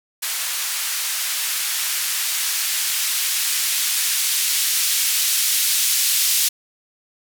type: noise with band-pass filter sweep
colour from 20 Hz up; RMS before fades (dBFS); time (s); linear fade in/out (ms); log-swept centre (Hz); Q
violet; -21; 0.22-6.49; 10; 1300 to 3100; 0.72
effects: none